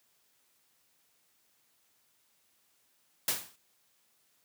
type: noise with exponential decay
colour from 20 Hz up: white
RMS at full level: -26 dBFS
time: 3.28-3.56 s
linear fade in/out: 2 ms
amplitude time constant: 60 ms
effects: white hiss -71 dBFS RMS until 4.44 s + high-pass 80 Hz 12 dB/octave